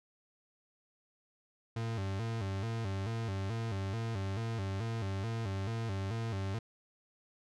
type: tone with vibrato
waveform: 40% pulse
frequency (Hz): 105.2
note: G#2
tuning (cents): +23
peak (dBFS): -33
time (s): 1.76-6.59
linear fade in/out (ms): 5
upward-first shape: square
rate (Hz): 2.3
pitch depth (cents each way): 140
effects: low-pass 6000 Hz 12 dB/octave